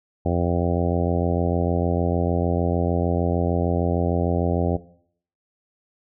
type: harmonic tone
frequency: 86.6 Hz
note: F2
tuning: 14 cents flat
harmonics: 1 / 2 / 3 / 4 / 5 / 6 / 7 / 8 / 9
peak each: -23 / -26 / -28 / -29 / -30 / -31 / -31 / -32 / -33 dBFS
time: 0.25-4.77 s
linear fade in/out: 10 ms
effects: noise-tail reverb RT60 0.6 s tail -17 dB re dry